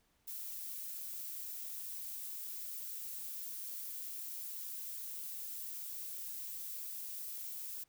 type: noise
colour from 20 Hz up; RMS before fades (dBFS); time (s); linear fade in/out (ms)
violet; -44; 0.27-7.84; 10
effects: pink hiss -75 dBFS RMS until 7.88 s